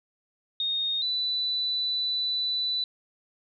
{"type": "tone pair in turn", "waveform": "sine", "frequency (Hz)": [3703, 3980], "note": ["A#7", "B7"], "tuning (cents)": [-12, 13], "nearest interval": "minor second", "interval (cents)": 125, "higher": "second", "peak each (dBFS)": -25, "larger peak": "neither", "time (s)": [[0.6, 1.02], [1.02, 2.84]], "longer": "second", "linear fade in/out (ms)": 2, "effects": []}